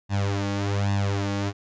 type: tone with flanger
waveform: sawtooth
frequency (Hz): 100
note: G2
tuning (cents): +35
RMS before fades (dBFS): -25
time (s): 0.09-1.53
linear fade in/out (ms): 50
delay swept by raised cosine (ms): 1.1 to 3.6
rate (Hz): 1.2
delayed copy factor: +0.85
effects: resampled to 16000 Hz